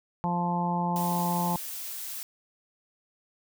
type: harmonic tone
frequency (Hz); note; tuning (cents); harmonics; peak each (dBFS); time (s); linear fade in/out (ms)
174.61; F3; 0; 1 / 2 / 3 / 4 / 5 / 6; -28 / -40 / -40 / -36 / -29 / -37; 0.24-1.56; 0
type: noise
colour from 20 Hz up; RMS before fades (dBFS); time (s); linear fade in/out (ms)
blue; -37; 0.96-2.23; 0
effects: none